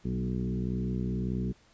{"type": "harmonic tone with a mistuned harmonic", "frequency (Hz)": 61.74, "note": "B1", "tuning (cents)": 0, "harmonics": [1, 2, 3, 4, 5, 6, 7], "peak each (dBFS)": [-36, -34, -32, -38, -44, -41, -46], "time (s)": [0.04, 1.53], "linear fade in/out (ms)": 20, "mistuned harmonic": 3, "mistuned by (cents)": 29, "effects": ["pink hiss -62 dBFS RMS until 1.73 s", "resampled to 16000 Hz"]}